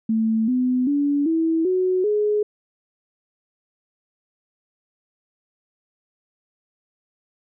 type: tone with pitch steps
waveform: sine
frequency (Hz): 222.2 / 252.3 / 286.5 / 325.3 / 369.4 / 419.5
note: A3 / B3 / D4 / E4 / F#4 / G#4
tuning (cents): +17 / +37 / -43 / -23 / -3 / +17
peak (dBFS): -17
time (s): 0.09-2.43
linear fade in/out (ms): 5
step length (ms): 390
effects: none